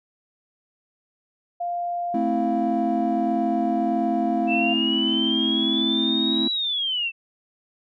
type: tone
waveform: sine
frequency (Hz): 698.5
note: F5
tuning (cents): 0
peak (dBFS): -24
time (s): 1.6-4.74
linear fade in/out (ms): 10
type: chord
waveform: triangle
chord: A minor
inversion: none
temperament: equal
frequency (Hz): 220 / 261.6 / 329.6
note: A3 / C4 / E4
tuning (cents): 0 / 0 / 0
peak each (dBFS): -24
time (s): 2.14-6.48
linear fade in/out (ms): 5
type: linear two-way sweep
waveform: sine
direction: up then down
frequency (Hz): 2637 to 3916 to 2637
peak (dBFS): -22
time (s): 4.47-7.12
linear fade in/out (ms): 50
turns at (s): 6.51
effects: none